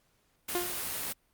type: noise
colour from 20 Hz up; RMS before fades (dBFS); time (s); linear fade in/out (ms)
white; -35; 0.48-1.13; 10
type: tone with exponential decay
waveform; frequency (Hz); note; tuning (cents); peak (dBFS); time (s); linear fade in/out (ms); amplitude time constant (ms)
sawtooth; 354.1; F4; +24; -23; 0.55-0.88; 0; 71
effects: pink hiss -71 dBFS RMS until 1.33 s + Opus 48 kbps